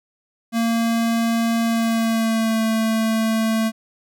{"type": "tone with pitch glide", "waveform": "square", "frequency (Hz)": [229.7, 222.5], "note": ["A#3", "A3"], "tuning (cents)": [-25, 20], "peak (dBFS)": -18, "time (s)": [0.52, 3.72], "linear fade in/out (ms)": 50, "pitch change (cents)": -55, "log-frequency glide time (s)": [1.62, 2.63], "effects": []}